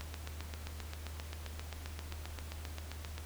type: click train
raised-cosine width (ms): 0.2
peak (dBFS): -25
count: 25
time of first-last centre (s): 0.01-3.18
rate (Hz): 7.57
effects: added 77 Hz sine -43 dBFS peak until 3.25 s + pink hiss -52 dBFS RMS until 3.25 s